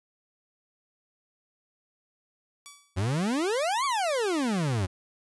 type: tone with exponential decay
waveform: 5% pulse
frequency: 1145 Hz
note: D6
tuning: 44 cents flat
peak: -29 dBFS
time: 2.66-3.05 s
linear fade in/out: 0 ms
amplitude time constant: 84 ms
type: exponential two-way sweep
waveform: 40% pulse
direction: up then down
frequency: 86.8 to 1159 to 86.8 Hz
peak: -24 dBFS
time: 2.96-4.87 s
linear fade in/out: 20 ms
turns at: 3.85 s
effects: resampled to 24000 Hz